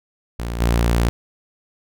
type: tone with level steps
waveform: sawtooth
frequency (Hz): 58.27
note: A#1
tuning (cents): 0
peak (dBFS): -20 / -11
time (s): 0.39-1.09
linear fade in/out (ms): 0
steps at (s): 0.6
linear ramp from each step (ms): 10
effects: none